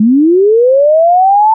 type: linear sweep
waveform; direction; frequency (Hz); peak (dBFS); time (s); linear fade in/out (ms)
sine; up; 204.1 to 893; -4; 0-1.54; 5
effects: none